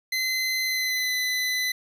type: tone with pitch glide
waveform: 25% pulse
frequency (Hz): 2050 to 2008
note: C7 to B6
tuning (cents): -36 to +28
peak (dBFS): -20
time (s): 0.12-1.72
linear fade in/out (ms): 5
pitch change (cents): -36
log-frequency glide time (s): 0.64-1.14
effects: none